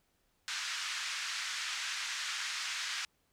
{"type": "band-pass noise", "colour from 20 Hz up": "pink", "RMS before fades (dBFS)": -38, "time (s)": [0.48, 3.05], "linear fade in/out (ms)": 0, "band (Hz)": [1400, 6900], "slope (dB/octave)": 24, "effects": ["pink hiss -75 dBFS RMS until 3.32 s"]}